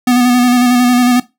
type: tone with vibrato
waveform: square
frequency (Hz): 246.4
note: B3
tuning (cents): -4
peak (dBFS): -8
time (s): 0.07-1.2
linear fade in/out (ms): 5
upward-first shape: square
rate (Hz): 11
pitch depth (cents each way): 22
effects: noise-tail reverb RT60 0.2 s tail -17 dB re dry